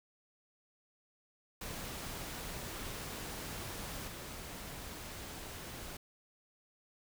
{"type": "noise with level steps", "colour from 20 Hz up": "pink", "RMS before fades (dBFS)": [-43, -46], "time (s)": [1.61, 5.97], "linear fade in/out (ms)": 5, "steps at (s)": 4.07, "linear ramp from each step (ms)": 10, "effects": []}